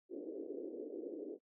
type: band-pass noise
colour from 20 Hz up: pink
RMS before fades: -45 dBFS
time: 0.09-1.39 s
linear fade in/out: 50 ms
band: 290 to 490 Hz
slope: 48 dB/octave
effects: noise-tail reverb RT60 0.1 s tail -22 dB re dry